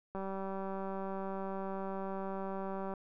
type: click train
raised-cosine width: 1 ms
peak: -27 dBFS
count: 539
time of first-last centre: 0.15-2.938 s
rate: 193 Hz
effects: none